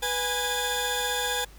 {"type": "tone cluster", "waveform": "sawtooth", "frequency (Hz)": [493.4, 827, 1639, 3528], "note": ["B4", "G#5", "G#6", "A7"], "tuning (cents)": [-2, -8, -23, 4], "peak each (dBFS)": -28, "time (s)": [0.02, 1.45], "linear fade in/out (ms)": 10, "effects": ["added 50 Hz sine -47 dBFS peak until 1.58 s", "pink hiss -54 dBFS RMS until 1.58 s"]}